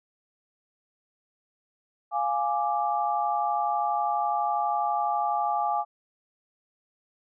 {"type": "chord", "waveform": "sine", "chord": "D diminished", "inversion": "first", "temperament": "equal", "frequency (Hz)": [698.5, 830.6, 1174.7], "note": ["F5", "Ab5", "D6"], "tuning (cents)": [0, 0, 0], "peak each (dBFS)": [-29, -26, -30], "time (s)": [2.11, 5.85], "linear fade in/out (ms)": 50, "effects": []}